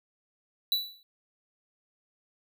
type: tone with exponential decay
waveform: square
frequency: 3951 Hz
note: B7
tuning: in tune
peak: -22 dBFS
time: 0.72-1.03 s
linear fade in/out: 1 ms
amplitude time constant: 66 ms
effects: none